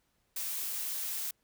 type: noise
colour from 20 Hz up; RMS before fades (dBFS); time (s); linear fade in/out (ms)
blue; -36; 0.36-1.31; 5
effects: pink hiss -75 dBFS RMS until 1.43 s